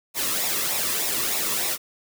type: noise with flanger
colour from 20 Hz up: white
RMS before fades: -25 dBFS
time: 0.14-1.78 s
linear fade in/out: 50 ms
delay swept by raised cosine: 0.64 to 1.35 ms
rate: 3.3 Hz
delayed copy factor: -0.6
effects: none